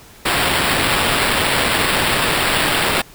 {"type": "noise with sample-and-hold", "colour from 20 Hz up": "violet", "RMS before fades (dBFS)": -17, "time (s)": [0.25, 3.02], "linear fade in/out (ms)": 10, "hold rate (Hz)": 6300, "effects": ["pink hiss -43 dBFS RMS until 3.14 s"]}